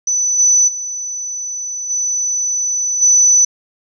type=tone with level steps; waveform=sine; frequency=5990 Hz; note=F#8; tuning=20 cents sharp; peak=-13 / -8 / -21 / -15 / -7 dBFS; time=0.07-3.45 s; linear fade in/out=5 ms; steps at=0.38 / 0.67 / 1.89 / 3.01 s; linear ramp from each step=20 ms; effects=none